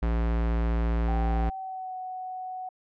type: tone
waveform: square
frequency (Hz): 57.2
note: A#1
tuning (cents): -32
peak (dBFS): -24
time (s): 0.02-1.5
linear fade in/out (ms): 10
type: tone with pitch glide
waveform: sine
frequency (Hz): 780 to 742.6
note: G5 to F#5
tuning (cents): -9 to +6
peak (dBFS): -33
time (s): 1.08-2.69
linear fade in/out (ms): 5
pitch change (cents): -85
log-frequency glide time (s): 1.28-1.95
effects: low-pass 2000 Hz 12 dB/octave